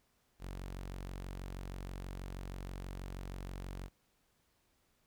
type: tone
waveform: sawtooth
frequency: 46.25 Hz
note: F#1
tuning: in tune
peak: -38 dBFS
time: 0.39-3.9 s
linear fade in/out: 50 ms
effects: pink hiss -75 dBFS RMS until 5.06 s